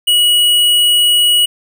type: tone with hard clipping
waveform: triangle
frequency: 2915 Hz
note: F#7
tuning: 26 cents flat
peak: -9 dBFS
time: 0.07-1.46 s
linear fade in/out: 10 ms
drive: 17 dB
effects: none